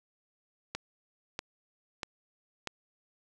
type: click train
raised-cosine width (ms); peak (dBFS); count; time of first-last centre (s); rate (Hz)
0.2; -17; 4; 0.75-2.673; 1.56
effects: none